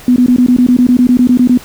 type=tone bursts; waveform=sine; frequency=248 Hz; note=B3; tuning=7 cents sharp; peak=-4 dBFS; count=15; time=0.08-1.575 s; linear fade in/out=2 ms; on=81 ms; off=20 ms; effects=pink hiss -34 dBFS RMS until 1.64 s